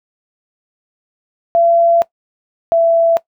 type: tone pair in turn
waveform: sine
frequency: 678 / 667.1 Hz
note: E5 / E5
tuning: +49 / +20 cents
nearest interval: unison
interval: 29 cents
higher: first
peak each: -8 dBFS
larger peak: neither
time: 1.55-2.02 / 2.72-3.17 s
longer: first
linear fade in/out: 0 ms
effects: noise-tail reverb RT60 0.1 s tail -20 dB re dry